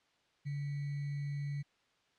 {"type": "tone with sample-and-hold", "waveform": "sine", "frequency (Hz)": 143, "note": "D3", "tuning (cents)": -46, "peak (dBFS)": -35, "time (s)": [0.45, 1.63], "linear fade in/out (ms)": 20, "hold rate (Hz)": 2100, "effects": ["white hiss -72 dBFS RMS until 2.18 s", "low-pass 4000 Hz 12 dB/octave"]}